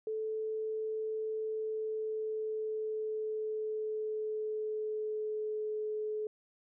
sine tone with pitch glide, 436.7 to 428 Hz, A4 to A4, -13 to -48 cents, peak -33 dBFS, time 0.07-6.27 s, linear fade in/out 2 ms, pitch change -35 cents, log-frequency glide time 1.45-5.8 s, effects none

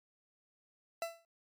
40% pulse tone with exponential decay, 669 Hz, E5, 25 cents sharp, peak -31 dBFS, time 1.02-1.25 s, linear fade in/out 1 ms, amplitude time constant 48 ms, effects MP3 96 kbps

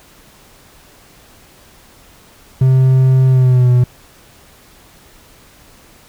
triangle tone with pitch glide, 130.81 to 123.9 Hz, C3 to B2, 0 to +6 cents, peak -5 dBFS, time 2.61-3.84 s, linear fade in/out 5 ms, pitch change -94 cents, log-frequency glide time 3.28-3.7 s, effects pink hiss -45 dBFS RMS until 6.08 s

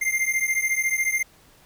square beating tone pair, 2093 / 2107 Hz, C7 / C7, 0 / +12 cents, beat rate 14 Hz, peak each -25 dBFS, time 0.01-1.23 s, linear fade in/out 10 ms, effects pink hiss -55 dBFS RMS until 1.65 s

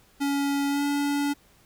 square tone with pitch glide, 281.3 to 285.9 Hz, C#4 to D4, +26 to -46 cents, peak -24 dBFS, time 0.2-1.34 s, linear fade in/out 20 ms, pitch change +28 cents, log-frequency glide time 0.68-0.83 s, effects pink hiss -59 dBFS RMS until 1.65 s

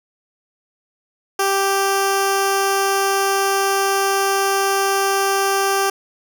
10% pulse tone with notch filter, 392 Hz, G4, in tune, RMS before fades -18 dBFS, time 1.39-5.9 s, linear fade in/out 5 ms, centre 2100 Hz, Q 1.9, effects none

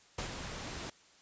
pink noise with ADSR envelope, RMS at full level -36 dBFS, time 0.18-0.9 s, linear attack 6 ms, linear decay 92 ms, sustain -6 dB, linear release 5 ms, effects white hiss -62 dBFS RMS until 1.21 s + resampled to 16000 Hz

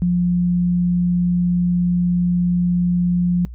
sine tone, 176.8 Hz, F3, 22 cents sharp, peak -14 dBFS, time 0.02-3.45 s, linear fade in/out 0 ms, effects noise-tail reverb RT60 0.1 s tail -22 dB re dry + added 60 Hz sine -31 dBFS peak until 3.54 s

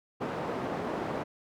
white band-pass noise, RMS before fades -34 dBFS, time 0.2-1.24 s, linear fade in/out 20 ms, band 130 to 740 Hz, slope 12 dB/octave, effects none

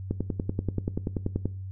click train, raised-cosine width 3 ms, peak -14 dBFS, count 15, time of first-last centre 0.11-1.456 s, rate 10.4 Hz, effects noise-tail reverb RT60 0.4 s tail -19 dB re dry + added 95 Hz sine -34 dBFS peak until 1.71 s

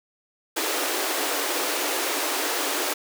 pink high-pass noise, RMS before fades -26 dBFS, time 0.56-2.94 s, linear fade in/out 10 ms, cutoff 280 Hz, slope 96 dB/octave, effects none

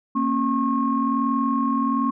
sine tone cluster, 231.7 / 272.9 / 1085 Hz, A#3 / C#4 / C#6, -10 / -27 / -37 cents, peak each -23 dBFS, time 0.15-2.11 s, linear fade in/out 10 ms, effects tanh soft clip ceiling -9 dBFS

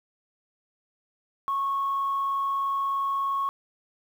sine tone with frequency modulation, 1100 Hz, C#6, 14 cents flat, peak -23 dBFS, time 1.48-3.49 s, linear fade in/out 0 ms, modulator 36.9 Hz, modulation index 0.29, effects tanh soft clip ceiling -20 dBFS + 9-bit

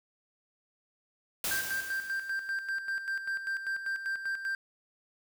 white noise with exponential decay, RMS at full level -31 dBFS, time 1.44-2.69 s, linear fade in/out 2 ms, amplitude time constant 270 ms
triangle tone with tremolo, 1577 Hz, G6, 10 cents sharp, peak -28 dBFS, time 1.51-4.55 s, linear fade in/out 2 ms, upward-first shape square, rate 5.1 Hz, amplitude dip 60%
effects none

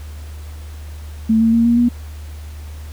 sine tone with pitch steps, 222.2 / 226.6 / 231.1 / 235.7 / 240.4 Hz, A3 / A#3 / A#3 / A#3 / B3, +17 / -49 / -15 / +19 / -46 cents, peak -10 dBFS, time 1.29-1.89 s, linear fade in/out 10 ms, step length 120 ms, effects added 75 Hz sine -29 dBFS peak until 2.92 s + pink hiss -44 dBFS RMS until 2.92 s

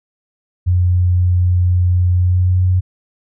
sine tone with pitch glide, 89.6 to 91.59 Hz, F2 to F#2, +45 to -17 cents, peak -10 dBFS, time 0.66-2.81 s, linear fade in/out 20 ms, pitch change +38 cents, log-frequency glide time 2.09-2.63 s, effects none

